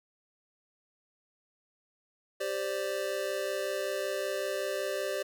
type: chord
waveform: square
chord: G suspended fourth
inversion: none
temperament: just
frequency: 392 / 522.7 / 588 Hz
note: G4 / C5 / D5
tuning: 0 / -2 / +2 cents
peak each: -37 / -37 / -35 dBFS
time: 2.4-5.23 s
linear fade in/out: 10 ms
effects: none